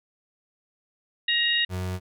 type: harmonic tone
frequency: 942 Hz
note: A#5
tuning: 18 cents sharp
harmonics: 2 / 3 / 4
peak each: -25 / -25 / -25 dBFS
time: 1.28-1.65 s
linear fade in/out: 5 ms
type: tone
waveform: 35% pulse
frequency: 91.9 Hz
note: F#2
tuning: 11 cents flat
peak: -26 dBFS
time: 1.69-2 s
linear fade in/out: 50 ms
effects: none